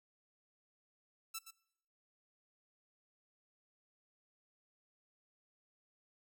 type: tone with echo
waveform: 5% pulse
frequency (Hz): 1326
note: E6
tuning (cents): +10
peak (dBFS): -29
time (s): 1.34-1.39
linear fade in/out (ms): 10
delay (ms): 120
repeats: 1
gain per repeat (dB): -10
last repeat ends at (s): 1.51
effects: noise-tail reverb RT60 0.8 s tail -22 dB re dry